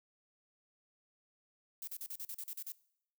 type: noise bursts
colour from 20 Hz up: violet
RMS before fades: -43 dBFS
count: 10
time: 1.82-2.72 s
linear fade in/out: 2 ms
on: 54 ms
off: 40 ms
effects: noise-tail reverb RT60 0.7 s tail -21 dB re dry